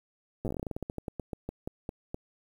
slowing click train, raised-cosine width 2 ms, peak -21 dBFS, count 24, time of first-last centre 0.45-2.144 s, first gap 8 ms, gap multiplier 1.17, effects 9-bit

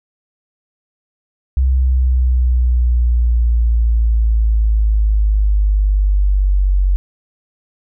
sine exponential sweep, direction down, 65.41 to 46.74 Hz, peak -10 dBFS, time 1.57-6.96 s, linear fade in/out 0 ms, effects none

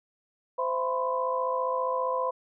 sine tone cluster, 516 / 670 / 999 / 1054 Hz, C5 / E5 / B5 / C6, -24 / +28 / +20 / +12 cents, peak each -29 / -36 / -29 / -35 dBFS, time 0.58-2.31 s, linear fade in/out 10 ms, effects none

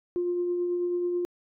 sine tone with tremolo, 352.6 Hz, F4, 17 cents sharp, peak -23 dBFS, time 0.16-1.25 s, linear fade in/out 0 ms, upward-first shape triangle, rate 9.2 Hz, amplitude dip 30%, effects tanh soft clip ceiling -19 dBFS

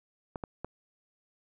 clicks, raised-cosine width 1 ms, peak -22 dBFS, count 3, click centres 0.358 / 0.438 / 0.646 s, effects none

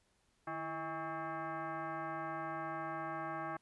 sine tone with frequency modulation, 152.4 Hz, D#3, 36 cents flat, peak -38 dBFS, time 0.47-3.57 s, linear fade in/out 5 ms, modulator 483 Hz, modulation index 2.9, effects pink hiss -75 dBFS RMS until 3.61 s + resampled to 24000 Hz

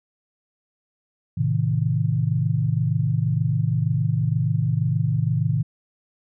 sine chord, A diminished, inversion none, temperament just, 110 / 132 / 158.4 Hz, A2 / C3 / Eb3, 0 / +16 / +31 cents, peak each -23 dBFS, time 1.37-5.63 s, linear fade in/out 10 ms, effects none

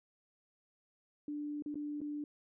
sine tone with dropouts, 294.8 Hz, D4, 7 cents sharp, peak -37 dBFS, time 1.28-2.24 s, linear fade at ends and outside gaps 2 ms, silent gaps 1.623-1.66 / 1.744-1.755 / 2.006-2.015 s, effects none

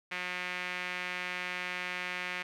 sawtooth tone with band-pass filter, 180 Hz, F#3, 47 cents flat, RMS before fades -37 dBFS, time 0.11-2.43 s, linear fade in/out 10 ms, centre 2200 Hz, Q 2.7, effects none

